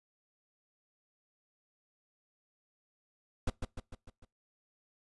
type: noise with echo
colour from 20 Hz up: brown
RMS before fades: -30 dBFS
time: 3.47-3.5 s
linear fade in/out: 5 ms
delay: 150 ms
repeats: 5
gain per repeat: -5 dB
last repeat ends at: 4.25 s
effects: noise-tail reverb RT60 0.2 s tail -22 dB re dry + resampled to 24000 Hz